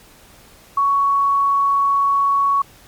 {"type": "tone", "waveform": "sine", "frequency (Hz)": 1116, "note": "C#6", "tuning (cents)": 11, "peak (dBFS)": -13, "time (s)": [0.77, 2.62], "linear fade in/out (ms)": 5, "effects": ["pink hiss -47 dBFS RMS until 2.87 s", "MP3 96 kbps"]}